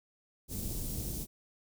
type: band-stop noise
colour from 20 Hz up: pink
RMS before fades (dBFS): -37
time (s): 0.48-1.27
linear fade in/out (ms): 50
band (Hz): 280 to 7800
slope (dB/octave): 12
effects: none